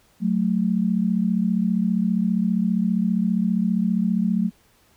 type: tone pair together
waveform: sine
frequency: 185 / 220 Hz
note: F#3 / A3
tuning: 0 / 0 cents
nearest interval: minor third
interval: 300 cents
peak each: -21 / -21 dBFS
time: 0.2-4.51 s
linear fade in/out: 50 ms
effects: pink hiss -59 dBFS RMS until 4.96 s